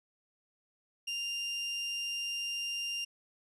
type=tone; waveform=30% pulse; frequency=2794 Hz; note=F7; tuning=in tune; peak=-31 dBFS; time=1.07-3.05 s; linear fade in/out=10 ms; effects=resampled to 24000 Hz